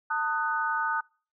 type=chord; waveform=sine; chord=D# diminished; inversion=second; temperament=just; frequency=896 / 1244.5 / 1493.4 Hz; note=A5 / D#6 / F#6; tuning=+31 / 0 / +16 cents; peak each=-30 / -30 / -29 dBFS; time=0.1-1.01 s; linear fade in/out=10 ms; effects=noise-tail reverb RT60 0.4 s tail -26 dB re dry